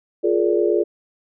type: chord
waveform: sine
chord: Bb dominant seventh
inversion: second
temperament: just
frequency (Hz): 349.6 / 419.5 / 466.2 / 582.7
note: F4 / Ab4 / Bb4 / D5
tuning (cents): +2 / +17 / 0 / -14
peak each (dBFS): -19 / -19 / -24 / -24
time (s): 0.23-0.84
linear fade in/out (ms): 20
effects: none